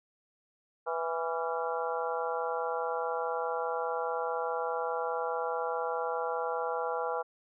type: harmonic tone with a mistuned harmonic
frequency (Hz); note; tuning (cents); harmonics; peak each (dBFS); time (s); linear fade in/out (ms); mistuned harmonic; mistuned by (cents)
164.81; E3; 0; 3 / 4 / 5 / 6 / 7 / 8; -34 / -38 / -36 / -40 / -40 / -39; 0.86-7.23; 20; 8; +72
effects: none